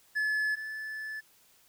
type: tone pair in turn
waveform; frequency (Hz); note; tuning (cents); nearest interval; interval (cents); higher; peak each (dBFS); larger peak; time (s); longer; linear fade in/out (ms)
triangle; 1719 / 1739; A6 / A6; -41 / -21; unison; 20; second; -25 / -34; first; 0.15-0.56 / 0.56-1.21; second; 20
effects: white hiss -63 dBFS RMS until 1.68 s